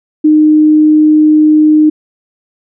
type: tone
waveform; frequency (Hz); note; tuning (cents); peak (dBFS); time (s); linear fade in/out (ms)
sine; 306.5; D#4; -26; -3; 0.24-1.9; 10
effects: none